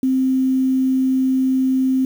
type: tone with quantisation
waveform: sine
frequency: 261.6 Hz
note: C4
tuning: in tune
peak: -14 dBFS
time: 0.03-2.05 s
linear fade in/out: 2 ms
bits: 7
effects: none